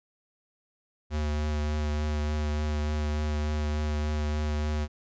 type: tone with vibrato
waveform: square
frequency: 75.3 Hz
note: D2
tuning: 44 cents sharp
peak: -27 dBFS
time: 1.1-4.88 s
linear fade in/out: 50 ms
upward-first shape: triangle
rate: 3.4 Hz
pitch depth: 18 cents each way
effects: resampled to 16000 Hz